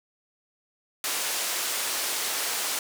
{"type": "band-pass noise", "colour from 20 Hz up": "white", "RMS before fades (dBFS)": -29, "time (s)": [1.04, 2.79], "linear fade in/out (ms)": 2, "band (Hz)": [380, 11000], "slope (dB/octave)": 12, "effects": []}